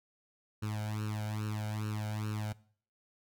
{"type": "tone with flanger", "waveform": "sawtooth", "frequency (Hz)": 106.7, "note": "G#2", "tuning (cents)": 47, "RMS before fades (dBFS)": -36, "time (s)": [0.62, 2.53], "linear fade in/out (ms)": 10, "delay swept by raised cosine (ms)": [0.72, 1.35], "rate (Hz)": 2.4, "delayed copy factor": 1, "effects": ["noise-tail reverb RT60 0.5 s tail -20 dB re dry"]}